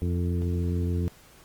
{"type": "harmonic tone with a mistuned harmonic", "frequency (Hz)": 87.1, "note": "F2", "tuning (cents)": -4, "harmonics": [1, 2, 3, 4, 5], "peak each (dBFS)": [-25, -31, -35, -37, -39], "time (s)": [0.02, 1.08], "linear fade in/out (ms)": 0, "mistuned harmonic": 5, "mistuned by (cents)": 17, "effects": ["pink hiss -54 dBFS RMS until 1.44 s", "Opus 24 kbps"]}